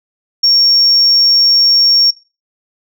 sine tone, 5520 Hz, F8, 21 cents flat, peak -5 dBFS, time 0.43-2.11 s, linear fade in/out 10 ms, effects noise-tail reverb RT60 0.3 s tail -20 dB re dry + tanh soft clip ceiling -2 dBFS

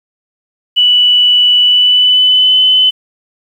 sine tone with pitch glide, 2960 to 3026 Hz, F#7 to F#7, 0 to +38 cents, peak -5 dBFS, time 0.76-2.91 s, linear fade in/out 20 ms, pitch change +38 cents, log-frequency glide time 1.61-2.59 s, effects 7-bit

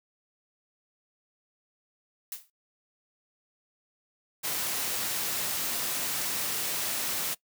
blue noise with exponential decay, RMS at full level -33 dBFS, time 2.32-2.5 s, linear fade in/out 1 ms, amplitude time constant 37 ms
white noise, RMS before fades -31 dBFS, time 4.43-7.35 s, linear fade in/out 20 ms
effects noise-tail reverb RT60 0.1 s tail -21 dB re dry + high-pass 100 Hz 12 dB/octave

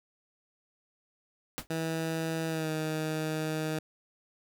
pink noise with exponential decay, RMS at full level -30 dBFS, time 1.58-1.67 s, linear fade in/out 0 ms, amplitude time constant 19 ms
15% pulse tone with pitch glide, 162.1 to 156.4 Hz, E3 to D#3, -29 to +9 cents, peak -24 dBFS, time 1.7-3.79 s, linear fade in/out 5 ms, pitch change -62 cents, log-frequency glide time 2.48-2.7 s
effects none

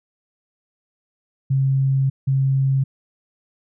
sine tone bursts at uneven times, 134.9 Hz, C#3, 47 cents flat, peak -15 dBFS, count 2, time 1.5-2.1 / 2.27-2.84 s, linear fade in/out 10 ms, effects none

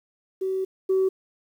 sine tone pair in turn, 379.7 / 379.7 Hz, F#4 / F#4, +45 / +45 cents, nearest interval unison, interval 0 cents, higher neither, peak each -23 / -17 dBFS, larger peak second, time 0.41-0.65 / 0.89-1.09 s, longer first, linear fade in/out 10 ms, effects tanh soft clip ceiling -15 dBFS + 9-bit

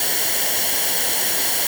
white noise with comb filter, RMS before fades -20 dBFS, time 0-1.67 s, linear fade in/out 2 ms, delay 0.8 ms, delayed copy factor -0.6, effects none

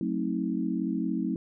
sine chord, F# diminished seventh, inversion none, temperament just, 185 / 222 / 266.4 / 319.7 Hz, F#3 / A3 / C4 / Eb4, 0 / +16 / +31 / +47 cents, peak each -32 dBFS, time 0.01-1.36 s, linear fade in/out 2 ms, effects none

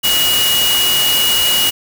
sine tone in noise, 2900 Hz, F#7, 35 cents flat, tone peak -13 dBFS, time 0.03-1.71 s, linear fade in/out 20 ms, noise white, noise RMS -17 dBFS, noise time 0.03-1.71 s, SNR +1 dB, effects none

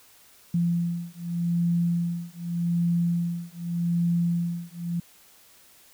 sine beating tone pair, 171.1 / 171.94 Hz, F3 / F3, -35 / -27 cents, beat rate 0.84 Hz, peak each -26 / -26 dBFS, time 0.54-5 s, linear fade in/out 5 ms, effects white hiss -55 dBFS RMS until 5.93 s

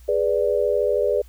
sine chord, G# diminished, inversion none, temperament equal, 415.3 / 493.9 / 587.3 Hz, G#4 / B4 / D5, 0 / 0 / 0 cents, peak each -22 dBFS, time 0.08-1.22 s, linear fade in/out 10 ms, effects added 60 Hz sine -43 dBFS peak until 1.28 s + white hiss -57 dBFS RMS until 1.28 s

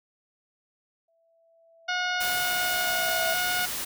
sine tone with exponential growth, 662 Hz, E5, 7 cents sharp, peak -27 dBFS, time 1.08-3.34 s, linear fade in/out 5 ms, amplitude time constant 490 ms
harmonic tone, 724 Hz, F#5, 38 cents flat, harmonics 1 / 2 / 3 / 4 / 5 / 6 / 7 / 8, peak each -32 / -28 / -35 / -35 / -38 / -40 / -42 / -43 dBFS, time 1.88-3.66 s, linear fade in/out 10 ms
white noise, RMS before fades -32 dBFS, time 2.2-3.85 s, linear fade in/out 10 ms
effects none

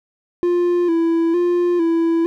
triangle tone with vibrato, 341.3 Hz, F4, 40 cents flat, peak -12 dBFS, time 0.43-2.26 s, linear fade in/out 0 ms, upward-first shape square, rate 1.1 Hz, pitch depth 49 cents each way, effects none

